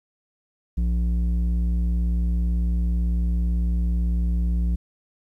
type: tone with low-pass filter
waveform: square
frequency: 59 Hz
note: A#1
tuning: 22 cents sharp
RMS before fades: -22 dBFS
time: 0.77-4.76 s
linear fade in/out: 10 ms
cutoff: 160 Hz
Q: 1.2
effects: 10-bit